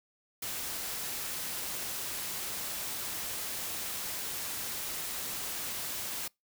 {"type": "noise", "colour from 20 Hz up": "white", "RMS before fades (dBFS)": -37, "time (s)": [0.42, 6.28], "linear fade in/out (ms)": 5, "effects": ["noise-tail reverb RT60 0.2 s tail -26 dB re dry"]}